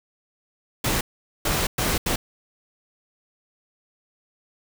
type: noise bursts at uneven times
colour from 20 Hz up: pink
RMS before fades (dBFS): -23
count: 4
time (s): 0.84-1.01 / 1.45-1.67 / 1.78-1.98 / 2.06-2.16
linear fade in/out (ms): 5
effects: none